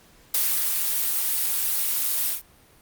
blue noise with ADSR envelope, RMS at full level -21 dBFS, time 0.34-2.42 s, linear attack 5 ms, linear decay 270 ms, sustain -3 dB, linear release 120 ms, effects pink hiss -55 dBFS RMS until 2.81 s + Opus 48 kbps

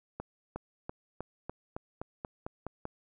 accelerating click train, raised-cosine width 1 ms, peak -23 dBFS, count 11, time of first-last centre 0.2-2.854 s, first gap 360 ms, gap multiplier 0.93, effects none

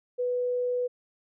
sine tone, 493.9 Hz, B4, in tune, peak -25 dBFS, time 0.18-0.88 s, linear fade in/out 20 ms, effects none

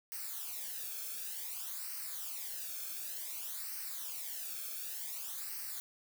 blue noise with flanger, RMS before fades -42 dBFS, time 0.12-5.8 s, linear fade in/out 0 ms, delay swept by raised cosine 0.28 to 1.04 ms, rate 0.55 Hz, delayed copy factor -0.75, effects none

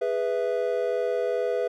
triangle chord, E major, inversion first, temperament just, 412 / 494.4 / 659.3 Hz, G#4 / B4 / E5, -14 / +2 / 0 cents, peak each -27 / -24 / -28 dBFS, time 0.01-1.68 s, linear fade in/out 10 ms, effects none

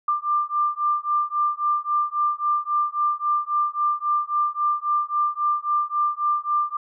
sine beating tone pair, 1188 / 1191.7 Hz, D6 / D6, +20 / +25 cents, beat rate 3.7 Hz, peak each -23 dBFS, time 0.08-6.77 s, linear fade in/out 5 ms, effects none

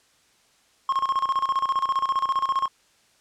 triangle tone with tremolo, 1076 Hz, C6, 48 cents sharp, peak -17 dBFS, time 0.89-2.68 s, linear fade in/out 2 ms, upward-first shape square, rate 15 Hz, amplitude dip 75%, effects white hiss -61 dBFS RMS until 3.2 s + low-pass 8000 Hz 12 dB/octave

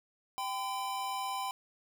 square tone pair together, 783 / 1012.7 Hz, G5 / B5, -2 / +43 cents, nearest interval major third, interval 445 cents, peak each -38 / -37 dBFS, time 0.38-1.51 s, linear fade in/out 0 ms, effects none

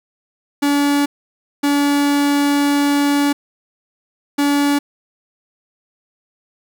45% pulse tone bursts at uneven times, 286.3 Hz, D4, 44 cents flat, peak -13 dBFS, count 3, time 0.62-1.06 / 1.63-3.33 / 4.38-4.79 s, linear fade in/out 10 ms, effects 7-bit

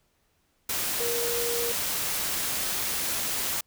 sine tone in noise, 472.3 Hz, A#4, 23 cents sharp, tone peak -29 dBFS, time 1-1.72 s, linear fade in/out 5 ms, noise white, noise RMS -29 dBFS, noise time 0.69-3.61 s, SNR -3 dB, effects pink hiss -70 dBFS RMS until 3.66 s

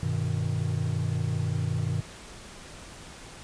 triangle chord, G augmented, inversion none, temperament equal, 98 / 123.47 / 155.56 Hz, G2 / B2 / D#3, 0 / 0 / 0 cents, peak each -28 dBFS, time 0.03-2.01 s, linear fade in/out 0 ms, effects pink hiss -45 dBFS RMS until 3.43 s + resampled to 22050 Hz

